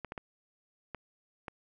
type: clicks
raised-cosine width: 0.5 ms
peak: -24 dBFS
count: 5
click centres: 0.047 / 0.121 / 0.178 / 0.947 / 1.482 s
effects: none